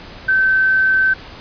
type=tone; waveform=sine; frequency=1541 Hz; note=G6; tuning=30 cents flat; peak=-11 dBFS; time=0.28-1.14 s; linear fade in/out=10 ms; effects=pink hiss -36 dBFS RMS until 1.4 s + resampled to 11025 Hz